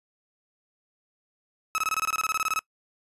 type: tone bursts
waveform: 30% pulse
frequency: 1289 Hz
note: E6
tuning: 39 cents flat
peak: -21 dBFS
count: 16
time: 1.75-2.591 s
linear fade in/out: 0 ms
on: 31 ms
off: 23 ms
effects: noise-tail reverb RT60 0.1 s tail -24 dB re dry + resampled to 32000 Hz